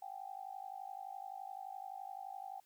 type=tone with amplitude modulation; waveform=sine; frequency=776 Hz; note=G5; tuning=18 cents flat; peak=-40 dBFS; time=0.02-2.6 s; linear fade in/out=5 ms; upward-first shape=sine; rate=51.7 Hz; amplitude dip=95%; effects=white hiss -73 dBFS RMS until 2.65 s